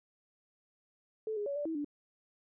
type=tone with pitch steps; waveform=sine; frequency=436.7 / 413.9 / 564 / 584 / 323.6 / 292 Hz; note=A4 / G#4 / C#5 / D5 / E4 / D4; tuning=-13 / -6 / +30 / -10 / -32 / -10 cents; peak=-33 dBFS; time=1.27-1.846 s; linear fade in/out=2 ms; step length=96 ms; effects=none